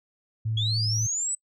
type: tone with vibrato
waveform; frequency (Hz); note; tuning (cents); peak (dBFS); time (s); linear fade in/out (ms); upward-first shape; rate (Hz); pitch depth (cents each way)
sine; 109.5; A2; -8; -24; 0.45-1.07; 10; triangle; 3.9; 29
type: linear sweep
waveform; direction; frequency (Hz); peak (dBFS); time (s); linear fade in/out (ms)
sine; up; 3270 to 8090; -25; 0.57-1.35; 5
effects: noise-tail reverb RT60 0.1 s tail -26 dB re dry + tanh soft clip ceiling -16 dBFS